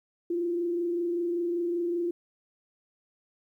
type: tone with frequency modulation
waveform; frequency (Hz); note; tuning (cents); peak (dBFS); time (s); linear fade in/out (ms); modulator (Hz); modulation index
sine; 345.5; F4; -19; -26; 0.3-2.11; 5; 25.2; 0.36
effects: 11-bit